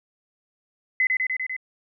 sine tone with echo, 2033 Hz, B6, 50 cents sharp, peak -17 dBFS, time 1-1.07 s, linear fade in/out 2 ms, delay 99 ms, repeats 5, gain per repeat -2 dB, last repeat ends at 1.565 s, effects none

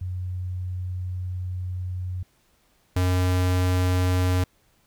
sine / square tone pair in turn, 91.1 / 91.1 Hz, F#2 / F#2, -26 / -26 cents, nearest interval unison, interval 0 cents, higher neither, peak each -27 / -20 dBFS, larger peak second, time 0.01-2.23 / 2.96-4.44 s, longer first, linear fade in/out 5 ms, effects pink hiss -64 dBFS RMS until 4.86 s

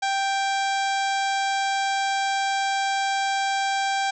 harmonic tone with a mistuned harmonic, 784 Hz, G5, in tune, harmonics 1 / 2 / 3 / 4 / 5 / 6 / 7 / 8 / 9 / 10, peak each -23 / -29 / -33 / -35 / -37 / -39 / -40 / -41 / -42 / -43 dBFS, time 0.02-4.11 s, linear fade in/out 10 ms, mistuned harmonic 4, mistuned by +58 cents, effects none

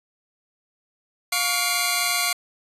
15% pulse tone cluster, 708 / 1123 / 2101 / 2372 / 4076 Hz, F5 / C#6 / C7 / D7 / C8, +23 / +22 / +7 / +17 / -46 cents, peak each -21 dBFS, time 1.32-2.33 s, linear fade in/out 5 ms, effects resampled to 32000 Hz

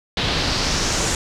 pink noise with low-pass filter sweep, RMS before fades -21 dBFS, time 0.17-1.15 s, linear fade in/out 2 ms, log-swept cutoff 3800 to 7400 Hz, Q 2.6, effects none

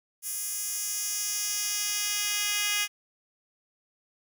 10% pulse tone with high-pass filter sweep, 413.2 Hz, G#4, 9 cents flat, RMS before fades -30 dBFS, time 0.22-2.88 s, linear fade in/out 50 ms, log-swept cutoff 9200 to 2900 Hz, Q 1.2, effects none

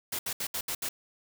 white noise bursts at uneven times, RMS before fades -33 dBFS, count 6, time 0.12-0.19 / 0.26-0.33 / 0.4-0.47 / 0.54-0.61 / 0.68-0.75 / 0.82-0.89 s, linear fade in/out 5 ms, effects none

